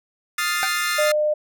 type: chord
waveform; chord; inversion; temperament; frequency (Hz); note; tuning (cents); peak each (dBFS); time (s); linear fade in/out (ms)
sawtooth; F dominant seventh; third; equal; 1244.5 / 1396.9 / 1760 / 2093; Eb6 / F6 / A6 / C7; 0 / 0 / 0 / 0; -23; 0.38-1.12; 5
type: tone with exponential decay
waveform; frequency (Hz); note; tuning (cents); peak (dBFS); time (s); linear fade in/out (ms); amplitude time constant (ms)
25% pulse; 769; G5; -33; -15; 0.63-0.72; 0; 19
type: tone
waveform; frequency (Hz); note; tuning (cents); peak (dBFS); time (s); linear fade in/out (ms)
sine; 604; D5; +48; -17; 0.98-1.34; 10
effects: none